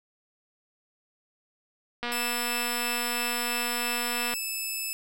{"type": "click train", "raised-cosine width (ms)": 0.3, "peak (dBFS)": -16, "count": 555, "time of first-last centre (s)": [2.03, 4.338], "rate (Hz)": 240}
{"type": "tone with pitch glide", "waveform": "10% pulse", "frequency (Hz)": [2637, 2614], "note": ["E7", "E7"], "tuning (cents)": [0, -15], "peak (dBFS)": -22, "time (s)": [2.12, 4.93], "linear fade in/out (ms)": 0, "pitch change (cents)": -15, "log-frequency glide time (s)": [4.33, 4.42]}
{"effects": []}